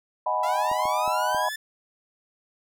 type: chord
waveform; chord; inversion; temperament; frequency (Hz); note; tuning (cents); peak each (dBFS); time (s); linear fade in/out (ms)
sine; G# minor seventh; second; equal; 622.3 / 740 / 830.6 / 987.8; D#5 / F#5 / G#5 / B5; 0 / 0 / 0 / 0; -29 / -30 / -30 / -25; 0.26-1.49; 5
type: linear sweep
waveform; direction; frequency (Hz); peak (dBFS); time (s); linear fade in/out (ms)
sawtooth; up; 659.3 to 1773; -27; 0.43-1.56; 5
type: clicks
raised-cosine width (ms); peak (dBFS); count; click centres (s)
2; -27; 4; 0.715 / 0.855 / 1.078 / 1.347
effects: none